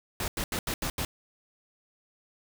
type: noise bursts at uneven times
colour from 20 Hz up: pink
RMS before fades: -31 dBFS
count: 6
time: 0.2-0.28 / 0.37-0.44 / 0.52-0.59 / 0.67-0.74 / 0.82-0.9 / 0.98-1.05 s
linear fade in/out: 2 ms
effects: none